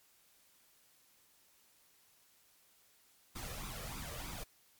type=noise with flanger; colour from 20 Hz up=pink; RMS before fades=-44 dBFS; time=3.35-4.44 s; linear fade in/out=10 ms; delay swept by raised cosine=0.81 to 1.69 ms; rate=3.2 Hz; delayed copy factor=+0.6; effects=white hiss -68 dBFS RMS until 4.79 s + MP3 96 kbps